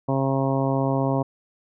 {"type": "harmonic tone", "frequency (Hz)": 135.2, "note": "C#3", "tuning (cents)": -43, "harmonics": [1, 2, 3, 4, 5, 6, 7, 8], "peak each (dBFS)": [-24, -25, -30, -28, -29, -35, -31, -36], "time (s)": [0.08, 1.23], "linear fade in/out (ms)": 10, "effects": []}